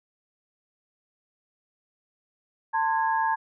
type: tone cluster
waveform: sine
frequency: 894 / 1043 / 1655 Hz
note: A5 / C6 / G#6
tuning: +27 / -6 / -6 cents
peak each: -23 / -30 / -30 dBFS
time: 2.73-3.36 s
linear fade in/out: 20 ms
effects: none